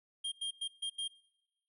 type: tone bursts at uneven times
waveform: square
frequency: 3210 Hz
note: G7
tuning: 40 cents sharp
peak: -35 dBFS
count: 5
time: 0.24-0.32 / 0.41-0.51 / 0.61-0.68 / 0.82-0.9 / 0.98-1.08 s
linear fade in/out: 10 ms
effects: noise-tail reverb RT60 1.0 s tail -23 dB re dry + resampled to 32000 Hz